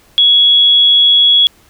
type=tone; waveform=sine; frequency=3351 Hz; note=G#7; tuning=15 cents sharp; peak=-5 dBFS; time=0.18-1.47 s; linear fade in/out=0 ms; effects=pink hiss -48 dBFS RMS until 1.69 s